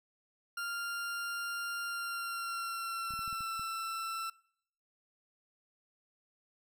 40% pulse tone with pitch glide, 1395 to 1337.4 Hz, F6 to E6, -2 to +25 cents, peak -35 dBFS, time 0.57-4.3 s, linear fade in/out 5 ms, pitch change -73 cents, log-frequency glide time 1.85-3.54 s
clicks, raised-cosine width 5 ms, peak -39 dBFS, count 7, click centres 3.107 / 3.138 / 3.192 / 3.278 / 3.328 / 3.407 / 3.595 s
effects noise-tail reverb RT60 0.7 s tail -24 dB re dry

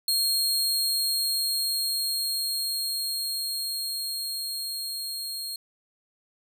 sawtooth tone with level ramp, 4249 Hz, C8, 26 cents sharp, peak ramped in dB -19 to -29 dBFS, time 0.08-5.56 s, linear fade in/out 2 ms, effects none

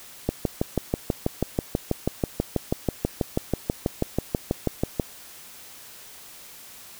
click train, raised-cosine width 2 ms, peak -8 dBFS, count 30, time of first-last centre 0.29-4.998 s, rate 6.16 Hz, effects white hiss -45 dBFS RMS until 6.99 s

